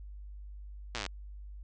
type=slowing click train; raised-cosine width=0.2 ms; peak=-18 dBFS; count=13; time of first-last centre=0.95-1.064 s; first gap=8 ms; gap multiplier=1.03; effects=added 50 Hz sine -43 dBFS peak until 1.63 s + resampled to 22050 Hz